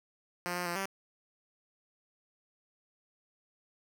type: tone with pitch steps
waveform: 5% pulse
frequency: 176.5 / 177.7 / 173 / 194.2 Hz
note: F3 / F3 / F3 / G3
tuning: +19 / +30 / -16 / -16 cents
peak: -22 dBFS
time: 0.46-0.856 s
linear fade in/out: 0 ms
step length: 99 ms
effects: none